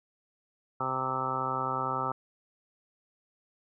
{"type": "harmonic tone", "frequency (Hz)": 130.8, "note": "C3", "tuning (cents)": 0, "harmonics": [1, 2, 3, 4, 5, 6, 7, 8, 9, 10], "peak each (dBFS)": [-40, -42, -41, -40, -44, -38, -36, -43, -35, -33], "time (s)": [0.8, 2.12], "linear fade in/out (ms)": 5, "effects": []}